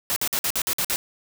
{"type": "noise bursts", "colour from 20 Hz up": "white", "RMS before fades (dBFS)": -24, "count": 8, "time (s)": [0.1, 0.96], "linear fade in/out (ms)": 0, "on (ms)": 62, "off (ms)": 52, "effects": []}